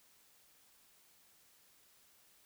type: silence
effects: white hiss -67 dBFS RMS until 2.45 s